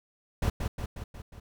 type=noise with echo; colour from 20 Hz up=brown; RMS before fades=-26 dBFS; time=0.42-0.5 s; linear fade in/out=5 ms; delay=180 ms; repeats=5; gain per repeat=-4 dB; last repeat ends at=1.4 s; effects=none